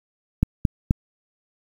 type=clicks; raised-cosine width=5 ms; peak=-4 dBFS; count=3; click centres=0.43 / 0.652 / 0.909 s; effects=7-bit